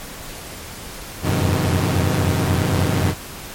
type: tone cluster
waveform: sawtooth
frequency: 88.1 / 91.9 / 101.2 / 126.9 / 156.2 Hz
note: F2 / F#2 / G#2 / B2 / D#3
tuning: +16 / -11 / -44 / +47 / +7 cents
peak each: -19 dBFS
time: 1.22-3.15 s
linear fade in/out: 50 ms
effects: pink hiss -34 dBFS RMS until 3.54 s + MP3 64 kbps